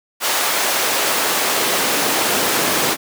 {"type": "noise with high-pass filter sweep", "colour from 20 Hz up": "pink", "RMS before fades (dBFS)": -18, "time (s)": [0.2, 2.97], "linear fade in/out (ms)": 50, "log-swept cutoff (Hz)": [650, 250], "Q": 0.73, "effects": []}